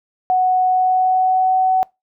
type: tone with pitch glide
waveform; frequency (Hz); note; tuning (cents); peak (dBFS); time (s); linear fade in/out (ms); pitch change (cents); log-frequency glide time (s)
sine; 740 to 750.3; F#5 to F#5; 0 to +24; -12; 0.3-1.83; 0; +24; 0.68-1.58
effects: noise-tail reverb RT60 0.2 s tail -24 dB re dry